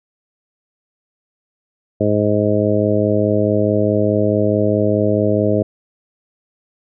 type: harmonic tone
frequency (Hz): 104.7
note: G#2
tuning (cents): +15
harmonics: 1 / 2 / 3 / 4 / 5 / 6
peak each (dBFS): -20 / -20 / -20 / -20 / -20 / -20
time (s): 2-5.63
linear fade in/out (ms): 10
effects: none